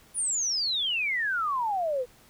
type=exponential sweep; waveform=sine; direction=down; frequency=9956 to 476.9 Hz; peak=-25 dBFS; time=0.14-2.06 s; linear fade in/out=50 ms; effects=pink hiss -57 dBFS RMS until 2.29 s